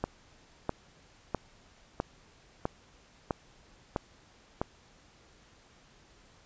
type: click train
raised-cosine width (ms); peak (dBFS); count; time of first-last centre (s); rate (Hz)
1; -15; 8; 0.04-4.615; 1.53
effects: pink hiss -60 dBFS RMS until 6.45 s + resampled to 16000 Hz